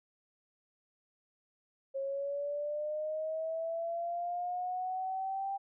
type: linear sweep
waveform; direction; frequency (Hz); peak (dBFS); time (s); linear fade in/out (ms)
sine; up; 540 to 790; -33; 1.94-5.58; 20
effects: none